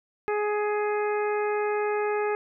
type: harmonic tone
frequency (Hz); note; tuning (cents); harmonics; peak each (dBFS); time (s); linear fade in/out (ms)
418.1; G#4; +12; 1 / 2 / 3 / 4 / 5 / 6; -25 / -31 / -35 / -37 / -39 / -41; 0.28-2.35; 0
effects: none